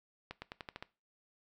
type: accelerating click train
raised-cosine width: 0.3 ms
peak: -26 dBFS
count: 7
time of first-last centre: 0.31-0.825 s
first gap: 110 ms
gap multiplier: 0.9
effects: noise-tail reverb RT60 0.3 s tail -19 dB re dry